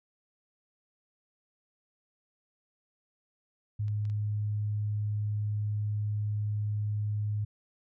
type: tone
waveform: sine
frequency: 104.9 Hz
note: G#2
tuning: 18 cents sharp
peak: -28 dBFS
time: 3.79-7.45 s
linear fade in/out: 10 ms
type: clicks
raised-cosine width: 0.2 ms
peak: -38 dBFS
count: 3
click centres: 3.882 / 4.053 / 4.099 s
effects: none